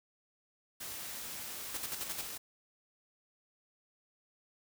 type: noise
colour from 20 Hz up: white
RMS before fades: -43 dBFS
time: 0.8-2.38 s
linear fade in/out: 10 ms
type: noise bursts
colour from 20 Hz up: white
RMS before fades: -38 dBFS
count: 6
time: 1.74-2.214 s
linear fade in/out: 5 ms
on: 34 ms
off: 54 ms
effects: none